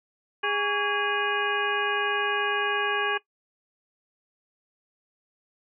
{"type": "harmonic tone with a mistuned harmonic", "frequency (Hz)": 411.6, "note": "G#4", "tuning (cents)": -16, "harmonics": [1, 2, 3, 4, 5, 6, 7], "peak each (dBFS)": [-31, -32, -30, -28, -40, -31, -33], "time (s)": [0.43, 3.18], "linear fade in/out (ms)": 10, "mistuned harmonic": 3, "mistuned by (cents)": -150, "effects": ["noise-tail reverb RT60 0.1 s tail -18 dB re dry"]}